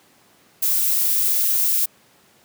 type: noise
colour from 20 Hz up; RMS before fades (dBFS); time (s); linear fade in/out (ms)
violet; -19; 0.62-1.86; 10
effects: pink hiss -55 dBFS RMS until 2.44 s + high-pass 150 Hz 12 dB/octave